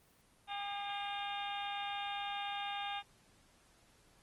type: harmonic tone with a mistuned harmonic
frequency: 404.3 Hz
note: G#4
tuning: 46 cents flat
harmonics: 2 / 3 / 4 / 5 / 6 / 7 / 8 / 9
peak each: -40 / -48 / -48 / -52 / -49 / -48 / -52 / -47 dBFS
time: 0.47-3.03 s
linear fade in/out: 50 ms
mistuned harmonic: 5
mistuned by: +76 cents
effects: pink hiss -67 dBFS RMS until 4.22 s + Opus 24 kbps